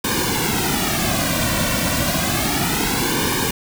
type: noise with flanger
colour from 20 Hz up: pink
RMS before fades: -20 dBFS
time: 0.04-3.51 s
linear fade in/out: 5 ms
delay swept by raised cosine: 1.5 to 2.41 ms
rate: 0.3 Hz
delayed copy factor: -0.85
effects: none